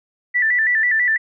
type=tone with vibrato; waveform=sine; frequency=1864.7 Hz; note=A#6; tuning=in tune; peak=-14 dBFS; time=0.34-1.18 s; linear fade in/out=20 ms; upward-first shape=square; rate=6.1 Hz; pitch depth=88 cents each way; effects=none